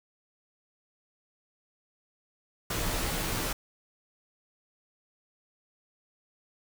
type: noise with comb filter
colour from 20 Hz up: pink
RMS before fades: -31 dBFS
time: 2.7-3.53 s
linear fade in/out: 5 ms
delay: 14 ms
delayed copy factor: -0.75
effects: none